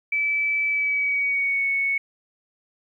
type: tone with pitch glide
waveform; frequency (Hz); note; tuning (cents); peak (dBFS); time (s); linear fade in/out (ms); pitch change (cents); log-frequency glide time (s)
sine; 2308 to 2214; D7 to C#7; -31 to -3; -20; 0.12-1.98; 5; -72; 0.67-1.67
effects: 10-bit